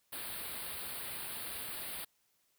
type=band-stop noise; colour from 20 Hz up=white; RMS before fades=-42 dBFS; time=0.12-2.05 s; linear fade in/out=10 ms; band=4700 to 8500 Hz; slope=96 dB/octave; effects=white hiss -75 dBFS RMS until 2.58 s